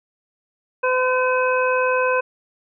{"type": "harmonic tone", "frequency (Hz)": 509, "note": "C5", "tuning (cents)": -48, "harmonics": [1, 2, 3, 5], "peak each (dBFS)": [-19, -22, -24, -26], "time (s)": [0.83, 2.21], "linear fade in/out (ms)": 10, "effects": []}